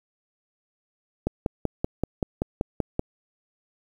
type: click train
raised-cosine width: 2 ms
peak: -10 dBFS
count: 10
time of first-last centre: 1.27-2.994 s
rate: 5.22 Hz
effects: 8-bit